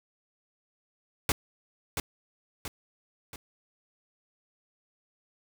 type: noise with echo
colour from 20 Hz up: pink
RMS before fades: -25 dBFS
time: 1.29-1.32 s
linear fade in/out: 2 ms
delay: 680 ms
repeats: 3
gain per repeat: -6 dB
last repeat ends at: 3.36 s
effects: none